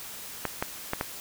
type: clicks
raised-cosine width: 0.5 ms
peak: -12 dBFS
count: 4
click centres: 0.453 / 0.625 / 0.934 / 1.011 s
effects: white hiss -41 dBFS RMS until 1.2 s